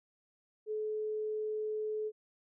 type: tone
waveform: sine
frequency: 429.5 Hz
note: A4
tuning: 42 cents flat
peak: -33 dBFS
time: 0.66-2.12 s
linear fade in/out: 50 ms
effects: none